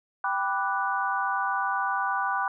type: chord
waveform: sine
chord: G major seventh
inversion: none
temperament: equal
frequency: 784 / 987.8 / 1174.7 / 1480 Hz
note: G5 / B5 / D6 / F#6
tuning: 0 / 0 / 0 / 0 cents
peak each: -30 dBFS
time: 0.24-2.48 s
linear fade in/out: 2 ms
effects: none